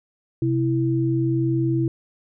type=tone pair together; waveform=sine; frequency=129.52 / 329.6 Hz; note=C3 / E4; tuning=-17 / 0 cents; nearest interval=octave + major third; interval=1617 cents; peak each=-21 dBFS; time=0.42-1.88 s; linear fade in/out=2 ms; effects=none